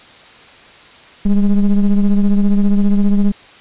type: ring-modulated tone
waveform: triangle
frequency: 103.83 Hz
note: G#2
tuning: in tune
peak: -3 dBFS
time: 1.25-3.32 s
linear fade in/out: 10 ms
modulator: 96.4 Hz
effects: white hiss -41 dBFS RMS until 3.6 s + resampled to 8000 Hz